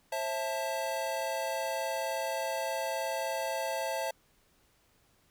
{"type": "chord", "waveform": "square", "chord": "A minor", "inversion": "first", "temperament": "equal with one note detuned", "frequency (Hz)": [535.8, 659.3, 880], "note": ["C5", "E5", "A5"], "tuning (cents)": [41, 0, 0], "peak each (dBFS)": [-37, -36, -37], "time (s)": [0.12, 4.11], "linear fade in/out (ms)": 5, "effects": ["pink hiss -68 dBFS RMS until 5.3 s"]}